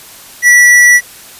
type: tone with tanh clipping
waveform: sine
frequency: 1951 Hz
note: B6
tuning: 22 cents flat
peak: -4 dBFS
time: 0.42-1.01 s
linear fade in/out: 50 ms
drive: 15 dB
effects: white hiss -34 dBFS RMS until 1.39 s + resampled to 32000 Hz